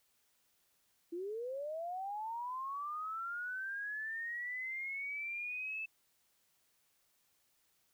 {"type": "linear sweep", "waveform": "sine", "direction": "up", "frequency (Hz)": [330, 2637], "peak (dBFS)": -38, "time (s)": [1.12, 5.86], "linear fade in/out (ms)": 10, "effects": ["white hiss -75 dBFS RMS until 7.93 s"]}